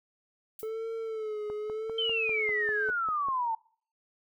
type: noise with exponential decay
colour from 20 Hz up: violet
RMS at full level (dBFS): -40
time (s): 0.59-0.71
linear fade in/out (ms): 2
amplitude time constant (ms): 26
type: tone with vibrato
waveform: triangle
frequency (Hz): 436.2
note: A4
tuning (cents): -15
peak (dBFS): -30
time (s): 0.63-2.9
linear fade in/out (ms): 0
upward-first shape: sine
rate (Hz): 0.87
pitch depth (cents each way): 65
type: click train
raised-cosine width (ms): 1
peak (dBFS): -29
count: 10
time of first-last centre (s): 1.5-3.286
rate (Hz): 5.04
type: exponential sweep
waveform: sine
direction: down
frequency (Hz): 3136 to 880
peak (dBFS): -27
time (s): 1.98-3.55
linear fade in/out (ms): 5
effects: noise-tail reverb RT60 0.5 s tail -24 dB re dry